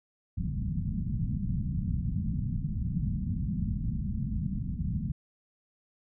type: low-pass noise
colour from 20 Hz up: white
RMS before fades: -31 dBFS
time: 0.37-5.12 s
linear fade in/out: 10 ms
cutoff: 210 Hz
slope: 48 dB/octave
effects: none